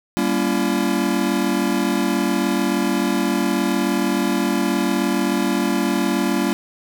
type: chord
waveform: square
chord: G diminished seventh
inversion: none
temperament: just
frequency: 196 / 235.2 / 282.2 / 338.7 Hz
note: G3 / Bb3 / Db4 / Fb4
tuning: 0 / +16 / +31 / +47 cents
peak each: -24 dBFS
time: 0.17-6.53 s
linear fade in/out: 0 ms
effects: none